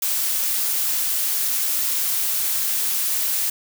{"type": "noise", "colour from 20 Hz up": "blue", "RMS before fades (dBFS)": -22, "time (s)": [0.02, 3.5], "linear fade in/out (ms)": 5, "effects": []}